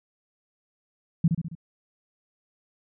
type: tone with echo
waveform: sine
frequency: 165.4 Hz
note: E3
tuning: 6 cents sharp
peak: -15 dBFS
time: 1.24-1.28 s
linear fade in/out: 5 ms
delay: 68 ms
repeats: 4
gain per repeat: -5 dB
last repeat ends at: 1.552 s
effects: none